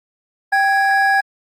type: tone pair together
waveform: triangle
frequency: 784 / 1660 Hz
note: G5 / G#6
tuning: 0 / -1 cents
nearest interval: octave + minor second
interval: 1299 cents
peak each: -13 dBFS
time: 0.52-1.21 s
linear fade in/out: 10 ms
effects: Opus 32 kbps